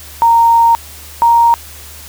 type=tone pair in turn; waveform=sine; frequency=926 / 933.5 Hz; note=A#5 / A#5; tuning=-12 / +2 cents; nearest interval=unison; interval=14 cents; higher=second; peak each=-5 dBFS; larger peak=neither; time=0.22-0.75 / 1.22-1.54 s; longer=first; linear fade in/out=0 ms; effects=added 75 Hz sine -36 dBFS peak until 2.08 s + white hiss -34 dBFS RMS until 2.08 s